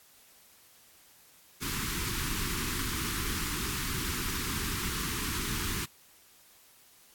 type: band-stop noise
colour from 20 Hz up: pink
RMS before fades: -33 dBFS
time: 1.61-5.86 s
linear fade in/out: 20 ms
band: 390 to 1000 Hz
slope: 48 dB/octave
effects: white hiss -59 dBFS RMS until 7.14 s + AAC 64 kbps